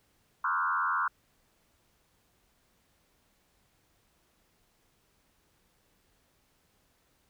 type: tone with frequency modulation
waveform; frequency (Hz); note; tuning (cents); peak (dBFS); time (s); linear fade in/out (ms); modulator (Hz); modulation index
sine; 1244.5; D#6; 0; -26; 0.44-1.08; 5; 84.9; 2.9
effects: pink hiss -70 dBFS RMS until 7.29 s